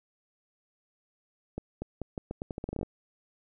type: accelerating click train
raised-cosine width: 2 ms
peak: -21 dBFS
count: 15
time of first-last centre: 1.58-2.83 s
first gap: 240 ms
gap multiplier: 0.82
effects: none